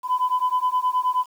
sine beating tone pair, 1001 / 1010.5 Hz, B5 / B5, +23 / +39 cents, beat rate 9.5 Hz, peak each -21 dBFS, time 0.03-1.26 s, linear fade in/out 50 ms, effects tanh soft clip ceiling -14 dBFS + 8-bit

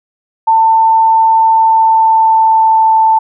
sine tone with pitch glide, 894 to 885.3 Hz, A5 to A5, +27 to +10 cents, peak -5 dBFS, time 0.47-3.19 s, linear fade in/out 10 ms, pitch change -17 cents, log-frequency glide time 1.45-2.98 s, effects none

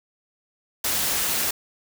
white noise, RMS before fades -24 dBFS, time 0.84-1.51 s, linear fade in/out 5 ms, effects none

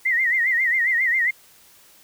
sine tone with vibrato, 1975.5 Hz, B6, in tune, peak -17 dBFS, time 0.05-1.31 s, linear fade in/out 10 ms, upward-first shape sine, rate 7.4 Hz, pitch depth 120 cents each way, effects white hiss -52 dBFS RMS until 2.03 s

